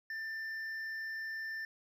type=tone with hard clipping; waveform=sine; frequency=1783 Hz; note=A6; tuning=22 cents sharp; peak=-39 dBFS; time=0.1-1.65 s; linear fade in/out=2 ms; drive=4 dB; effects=none